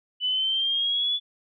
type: exponential sweep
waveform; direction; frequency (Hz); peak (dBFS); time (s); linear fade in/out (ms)
sine; up; 2979 to 3450; -22; 0.2-1.2; 50
effects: none